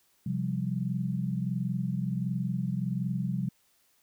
sine chord, C suspended fourth, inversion none, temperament equal, 130.81 / 174.61 / 196 Hz, C3 / F3 / G3, 0 / 0 / 0 cents, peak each -32 / -32 / -33 dBFS, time 0.26-3.49 s, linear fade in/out 5 ms, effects white hiss -68 dBFS RMS until 4.02 s

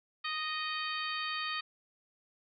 harmonic tone with a mistuned harmonic, 621 Hz, D#5, 3 cents flat, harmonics 2 / 3 / 4 / 5 / 6 / 7, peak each -38 / -40 / -41 / -42 / -43 / -43 dBFS, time 0.24-1.61 s, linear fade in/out 10 ms, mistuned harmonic 7, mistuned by +63 cents, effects none

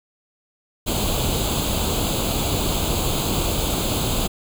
pink noise with comb filter, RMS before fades -22 dBFS, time 0.86-4.28 s, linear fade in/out 20 ms, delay 0.27 ms, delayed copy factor +0.8, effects none

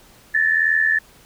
sine tone pair together, 1741.7 / 1824 Hz, A6 / A#6, -18 / -38 cents, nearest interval minor second, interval 80 cents, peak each -16 / -20 dBFS, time 0.34-0.99 s, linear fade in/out 10 ms, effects pink hiss -50 dBFS RMS until 1.25 s

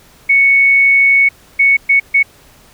sine tone bursts at uneven times, 2217 Hz, C#7, in tune, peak -6 dBFS, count 4, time 0.29-1.29 / 1.59-1.77 / 1.89-2 / 2.14-2.23 s, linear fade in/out 10 ms, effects pink hiss -45 dBFS RMS until 2.73 s

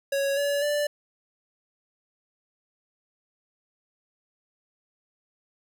square tone with pitch steps, 554.4 / 570.3 / 586.7 Hz, C#5 / C#5 / D5, 0 / +49 / -2 cents, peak -24 dBFS, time 0.12-0.87 s, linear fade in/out 5 ms, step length 250 ms, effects none

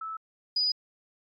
sine tone pair in turn, 1309 / 4942 Hz, E6 / D#8, -13 / -13 cents, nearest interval octave + major seventh, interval 2300 cents, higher second, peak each -33 / -23 dBFS, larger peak second, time 0.01-0.17 / 0.56-0.72 s, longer neither, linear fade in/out 5 ms, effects MP3 64 kbps

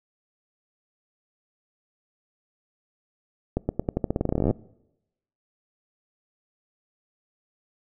accelerating click train, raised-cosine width 2 ms, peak -10 dBFS, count 23, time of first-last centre 3.57-4.51 s, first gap 120 ms, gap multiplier 0.88, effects noise-tail reverb RT60 0.9 s tail -23 dB re dry

